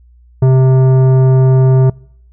sine tone with tanh clipping, 130.81 Hz, C3, in tune, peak -7 dBFS, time 0.42-1.9 s, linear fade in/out 5 ms, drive 13 dB, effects noise-tail reverb RT60 0.7 s tail -26 dB re dry + added 60 Hz sine -41 dBFS peak until 2.32 s

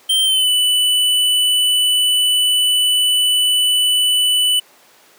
square tone with pitch glide, 3136 to 2982 Hz, G7 to F#7, 0 to +13 cents, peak -13 dBFS, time 0.09-4.6 s, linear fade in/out 10 ms, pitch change -87 cents, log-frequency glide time 0.24-0.49 s, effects pink hiss -48 dBFS RMS until 5.18 s + high-pass 400 Hz 12 dB/octave

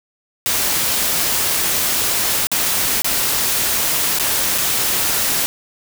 white noise with dropouts, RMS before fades -18 dBFS, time 0.46-5.46 s, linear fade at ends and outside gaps 0 ms, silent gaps 2.47-2.516 / 3.02-3.045 / 4.187-4.197 / 4.579-4.583 s, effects none

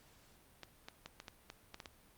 clicks, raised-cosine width 0.2 ms, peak -29 dBFS, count 9, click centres 0.633 / 0.885 / 1.06 / 1.201 / 1.282 / 1.501 / 1.744 / 1.802 / 1.858 s, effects pink hiss -65 dBFS RMS until 2.17 s + Opus 48 kbps

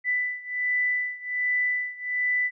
sine beating tone pair, 1988 / 1989.3 Hz, B6 / B6, +11 / +12 cents, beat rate 1.3 Hz, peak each -26 / -28 dBFS, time 0.04-2.51 s, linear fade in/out 50 ms, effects none

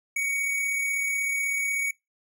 square tone with amplitude modulation, 2243 Hz, C#7, 20 cents sharp, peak -24 dBFS, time 0.16-1.91 s, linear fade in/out 5 ms, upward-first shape sine, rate 36.2 Hz, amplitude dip 30%, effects noise-tail reverb RT60 0.2 s tail -23 dB re dry

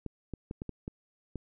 clicks, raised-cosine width 3 ms, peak -24 dBFS, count 7, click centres 0.063 / 0.337 / 0.511 / 0.619 / 0.693 / 0.879 / 1.357 s, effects none

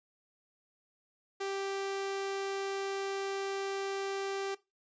sawtooth tone, 392 Hz, G4, in tune, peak -30 dBFS, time 1.4-4.55 s, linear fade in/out 10 ms, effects noise-tail reverb RT60 0.2 s tail -17 dB re dry + resampled to 16000 Hz

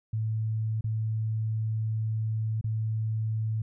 sine tone with dropouts, 110 Hz, A2, in tune, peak -26 dBFS, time 0.13-3.62 s, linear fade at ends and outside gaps 5 ms, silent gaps 0.81-0.841 / 2.612-2.641 s, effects none

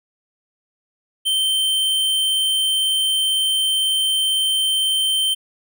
square tone, 3111 Hz, G7, 14 cents flat, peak -17 dBFS, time 1.25-5.35 s, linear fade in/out 20 ms, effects none

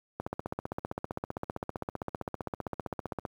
click train, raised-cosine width 1 ms, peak -19 dBFS, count 48, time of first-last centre 0.2-3.252 s, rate 15.4 Hz, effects high-pass 60 Hz 12 dB/octave + 9-bit

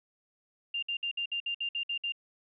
sine tone bursts, 2794 Hz, F7, in tune, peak -30 dBFS, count 10, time 0.74-2.122 s, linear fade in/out 5 ms, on 86 ms, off 58 ms, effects none

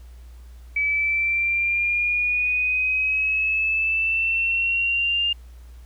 sine exponential sweep, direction up, 2289 to 2813 Hz, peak -19 dBFS, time 0.76-5.33 s, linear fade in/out 5 ms, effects added 60 Hz sine -40 dBFS peak until 5.85 s + pink hiss -58 dBFS RMS until 5.85 s

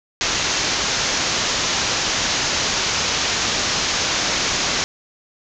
white low-pass noise, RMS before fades -21 dBFS, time 0.21-4.84 s, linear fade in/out 0 ms, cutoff 6900 Hz, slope 96 dB/octave, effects none

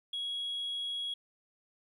sine tone, 3322 Hz, G#7, in tune, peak -32 dBFS, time 0.13-1.14 s, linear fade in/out 5 ms, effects tanh soft clip ceiling -31 dBFS + 12-bit

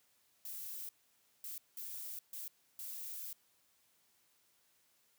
violet noise bursts at uneven times, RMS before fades -45 dBFS, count 5, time 0.45-0.89 / 1.44-1.58 / 1.77-2.19 / 2.33-2.48 / 2.79-3.33 s, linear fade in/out 2 ms, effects white hiss -73 dBFS RMS until 5.18 s + high-pass 60 Hz 12 dB/octave

